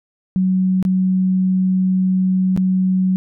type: tone with dropouts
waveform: sine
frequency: 186.5 Hz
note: F#3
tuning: 14 cents sharp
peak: -13 dBFS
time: 0.36-3.16 s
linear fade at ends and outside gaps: 0 ms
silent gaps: 0.827-0.851 / 2.564-2.575 s
effects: none